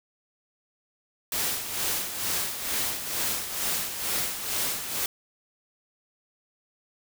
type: noise with tremolo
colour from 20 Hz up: white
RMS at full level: -27 dBFS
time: 1.32-5.06 s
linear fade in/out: 2 ms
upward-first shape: sine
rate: 2.2 Hz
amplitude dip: 60%
effects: none